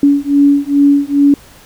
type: beating tone pair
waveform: sine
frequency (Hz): 282.7 / 285.1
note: C#4 / C#4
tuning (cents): +34 / +49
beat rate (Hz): 2.4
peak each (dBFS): -10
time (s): 0.03-1.34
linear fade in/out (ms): 2
effects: pink hiss -41 dBFS RMS until 1.65 s